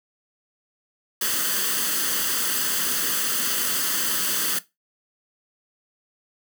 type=noise with comb filter; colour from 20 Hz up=white; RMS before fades=-24 dBFS; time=1.21-4.59 s; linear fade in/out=5 ms; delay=0.64 ms; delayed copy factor=+0.65; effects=noise-tail reverb RT60 0.2 s tail -17 dB re dry + high-pass 200 Hz 12 dB/octave